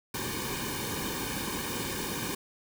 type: noise with comb filter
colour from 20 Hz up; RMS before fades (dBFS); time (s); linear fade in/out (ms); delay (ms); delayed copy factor
pink; -34; 0.14-2.35; 5; 1.5; -0.9
effects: none